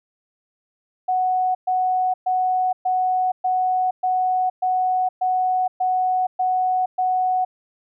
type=tone bursts; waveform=sine; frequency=740 Hz; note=F#5; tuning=in tune; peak=-17 dBFS; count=11; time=1.08-7.45 s; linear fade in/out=10 ms; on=470 ms; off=120 ms; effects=none